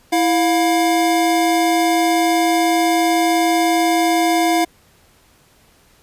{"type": "tone pair together", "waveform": "square", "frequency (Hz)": [329.8, 709], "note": ["E4", "F5"], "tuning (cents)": [1, 26], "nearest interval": "octave + minor second", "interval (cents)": 1325, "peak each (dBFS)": -17, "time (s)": [0.12, 4.65], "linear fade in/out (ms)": 10, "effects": ["pink hiss -53 dBFS RMS until 6.02 s", "resampled to 32000 Hz"]}